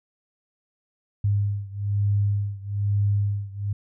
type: beating tone pair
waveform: sine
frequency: 101.2 / 102.3 Hz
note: G#2 / G#2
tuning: -44 / -26 cents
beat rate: 1.1 Hz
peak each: -23 / -25 dBFS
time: 1.24-3.73 s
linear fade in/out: 5 ms
effects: none